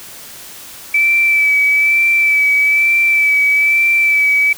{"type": "tone with vibrato", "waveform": "sine", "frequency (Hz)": 2311, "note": "D7", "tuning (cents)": -28, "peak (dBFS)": -9, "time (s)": [0.94, 4.53], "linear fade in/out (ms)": 5, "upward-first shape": "sine", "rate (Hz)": 1.1, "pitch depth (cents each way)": 25, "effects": ["white hiss -34 dBFS RMS until 4.57 s"]}